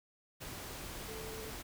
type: tone in noise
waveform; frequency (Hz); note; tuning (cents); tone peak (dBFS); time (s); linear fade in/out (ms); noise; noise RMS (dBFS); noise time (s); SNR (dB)
sine; 440.6; A4; +2; -46; 1.07-1.51; 20; pink; -45; 0.4-1.63; -4
effects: none